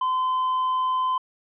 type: tone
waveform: triangle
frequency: 1026 Hz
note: C6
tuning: 34 cents flat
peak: -19 dBFS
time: 0.01-1.18 s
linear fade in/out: 5 ms
effects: resampled to 8000 Hz